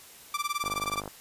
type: tone with tremolo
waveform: sawtooth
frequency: 1174.7 Hz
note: D6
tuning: in tune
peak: -22 dBFS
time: 0.34-1.01 s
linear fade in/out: 2 ms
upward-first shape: sine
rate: 19 Hz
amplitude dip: 95%
type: click train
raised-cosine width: 1 ms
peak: -23 dBFS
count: 23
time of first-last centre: 0.64-1.077 s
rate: 50.3 Hz
effects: white hiss -50 dBFS RMS until 1.2 s + resampled to 32000 Hz